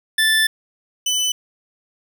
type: tone pair in turn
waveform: 25% pulse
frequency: 1760 / 3002 Hz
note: A6 / F#7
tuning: 0 / +24 cents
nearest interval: major sixth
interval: 924 cents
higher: second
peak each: -10 / -14 dBFS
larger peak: first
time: 0.18-0.47 / 1.06-1.32 s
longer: first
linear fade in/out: 5 ms
effects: none